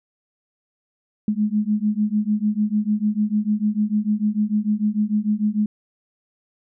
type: beating tone pair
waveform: sine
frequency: 207.7 / 214.4 Hz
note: G#3 / A3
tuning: 0 / -45 cents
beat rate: 6.7 Hz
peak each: -21 dBFS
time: 1.28-5.66 s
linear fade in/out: 2 ms
effects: none